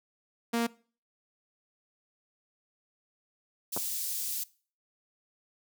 sawtooth tone, 233.1 Hz, A#3, in tune, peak -22 dBFS, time 0.53-0.67 s, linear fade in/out 10 ms
white high-pass noise, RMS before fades -34 dBFS, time 3.72-4.44 s, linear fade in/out 10 ms, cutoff 5300 Hz, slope 12 dB/octave
clicks, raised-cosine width 1 ms, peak -20 dBFS, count 2, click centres 3.765 / 3.774 s
effects noise-tail reverb RT60 0.4 s tail -21 dB re dry + high-pass 150 Hz 12 dB/octave

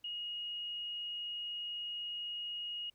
sine tone, 2878 Hz, F#7, 49 cents flat, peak -38 dBFS, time 0.04-2.9 s, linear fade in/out 5 ms, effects pink hiss -75 dBFS RMS until 2.94 s

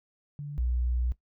sine tone pair in turn, 145.2 / 61.05 Hz, D3 / B1, -19 / -19 cents, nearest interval octave + minor third, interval 1500 cents, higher first, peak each -34 / -25 dBFS, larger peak second, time 0.39-0.58 / 0.58-1.12 s, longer second, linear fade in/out 0 ms, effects noise-tail reverb RT60 0.1 s tail -17 dB re dry

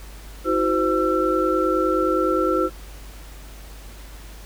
sine tone cluster, 322.1 / 371.8 / 514 / 1340 Hz, E4 / F#4 / C5 / E6, -40 / +8 / -31 / +28 cents, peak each -23 dBFS, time 0.44-2.7 s, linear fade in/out 50 ms, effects added 50 Hz sine -38 dBFS peak until 4.45 s + pink hiss -45 dBFS RMS until 4.45 s

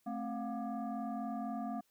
sine tone with frequency modulation, 220 Hz, A3, in tune, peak -36 dBFS, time 0.06-1.81 s, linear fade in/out 10 ms, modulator 484 Hz, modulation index 1.3, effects white hiss -75 dBFS RMS until 1.9 s

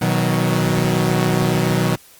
sawtooth chord, B major, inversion none, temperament equal with one note detuned, 123.47 / 157.92 / 185 Hz, B2 / D#3 / F#3, 0 / +26 / 0 cents, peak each -16 dBFS, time 0.01-1.96 s, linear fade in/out 10 ms, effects white hiss -47 dBFS RMS until 2.19 s + Opus 32 kbps

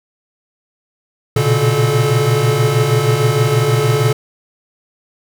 square tone cluster, 117.1 / 123.4 / 141.9 / 432.6 Hz, A#2 / B2 / C#3 / A4, +8 / -1 / +41 / -29 cents, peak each -18 dBFS, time 1.36-4.13 s, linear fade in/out 5 ms, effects none

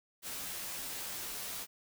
white noise with comb filter, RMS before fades -41 dBFS, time 0.22-1.67 s, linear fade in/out 50 ms, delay 13 ms, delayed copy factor -0.6, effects none

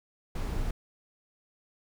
brown noise, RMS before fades -31 dBFS, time 0.35-0.71 s, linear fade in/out 5 ms, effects none

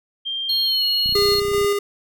sine tone with pitch glide, 3181 to 2934 Hz, G7 to F#7, +25 to -15 cents, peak -23 dBFS, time 0.25-1.14 s, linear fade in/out 20 ms, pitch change -140 cents, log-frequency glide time 0.65-0.84 s
triangle tone, 4292 Hz, C8, 43 cents sharp, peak -17 dBFS, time 0.49-1.4 s, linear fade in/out 5 ms
click train, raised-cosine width 5 ms, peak -22 dBFS, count 19, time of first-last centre 1.06-1.646 s, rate 30.7 Hz
square tone with tremolo, 406.3 Hz, G#4, 38 cents flat, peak -17 dBFS, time 1.15-1.79 s, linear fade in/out 5 ms, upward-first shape square, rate 2.6 Hz, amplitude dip 30%
effects none

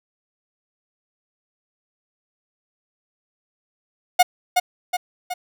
45% pulse tone with echo, 723 Hz, F#5, 40 cents flat, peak -9 dBFS, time 4.19-4.23 s, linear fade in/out 10 ms, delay 370 ms, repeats 3, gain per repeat -5 dB, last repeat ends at 5.34 s, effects none

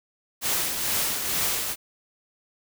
white noise with tremolo, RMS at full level -24 dBFS, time 0.41-1.76 s, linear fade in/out 50 ms, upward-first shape triangle, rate 2.2 Hz, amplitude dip 50%, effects none

